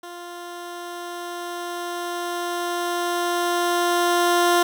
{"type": "tone with level ramp", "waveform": "15% pulse", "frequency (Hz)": 349.2, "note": "F4", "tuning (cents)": 0, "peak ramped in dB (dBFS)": [-29, -9], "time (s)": [0.03, 4.63], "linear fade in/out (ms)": 5, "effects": []}